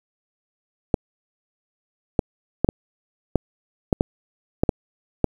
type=clicks; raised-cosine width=2 ms; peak=-3 dBFS; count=10; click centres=0.942 / 2.192 / 2.646 / 2.689 / 3.357 / 3.928 / 4.009 / 4.635 / 4.692 / 5.243 s; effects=7-bit